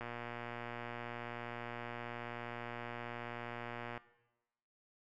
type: click train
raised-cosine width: 0.5 ms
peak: -28 dBFS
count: 473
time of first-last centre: 0.01-3.976 s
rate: 119 Hz
effects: noise-tail reverb RT60 1.0 s tail -18 dB re dry